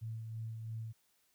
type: tone with tremolo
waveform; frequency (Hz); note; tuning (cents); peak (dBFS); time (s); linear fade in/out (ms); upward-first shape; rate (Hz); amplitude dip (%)
sine; 112.1; A2; +33; -38; 0.01-0.93; 20; sine; 3; 35
effects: white hiss -74 dBFS RMS until 1.34 s